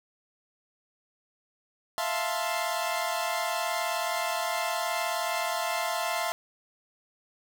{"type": "chord", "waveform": "sawtooth", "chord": "F major seventh", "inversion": "third", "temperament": "equal", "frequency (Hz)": [659.3, 698.5, 880, 1046.5], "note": ["E5", "F5", "A5", "C6"], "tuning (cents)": [0, 0, 0, 0], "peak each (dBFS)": [-29, -29, -31, -30], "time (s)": [1.98, 6.32], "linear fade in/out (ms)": 0, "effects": []}